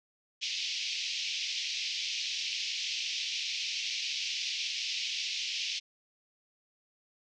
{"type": "band-pass noise", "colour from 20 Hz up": "pink", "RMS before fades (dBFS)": -35, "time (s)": [0.41, 5.8], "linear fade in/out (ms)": 20, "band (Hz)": [2400, 5900], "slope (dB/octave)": 48, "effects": []}